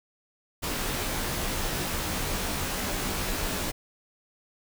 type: noise with comb filter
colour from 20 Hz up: pink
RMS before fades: -30 dBFS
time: 0.62-3.72 s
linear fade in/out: 20 ms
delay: 18 ms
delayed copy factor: -0.9
effects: none